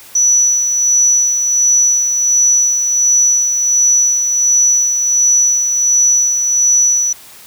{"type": "tone with tremolo", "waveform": "sine", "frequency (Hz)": 5920, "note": "F#8", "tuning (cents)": 0, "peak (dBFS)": -7, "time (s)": [0.15, 7.13], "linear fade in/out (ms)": 5, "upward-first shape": "sine", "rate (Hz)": 1.4, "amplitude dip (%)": 45, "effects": ["white hiss -38 dBFS RMS until 7.46 s"]}